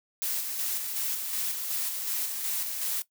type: noise with tremolo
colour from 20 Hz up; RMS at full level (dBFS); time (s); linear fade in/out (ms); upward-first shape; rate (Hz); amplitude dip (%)
blue; -30; 0.22-3.02; 0; square; 2.7; 35
effects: noise-tail reverb RT60 0.1 s tail -17 dB re dry